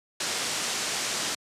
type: low-pass noise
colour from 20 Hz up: white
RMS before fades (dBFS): -30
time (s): 0.2-1.35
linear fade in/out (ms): 5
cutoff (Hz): 8000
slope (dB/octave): 24
effects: high-pass 150 Hz 12 dB/octave + resampled to 32000 Hz